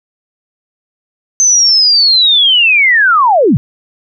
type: linear sweep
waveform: sine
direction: down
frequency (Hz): 6240 to 103.83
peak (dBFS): -5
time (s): 1.4-3.57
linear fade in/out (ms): 0
effects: none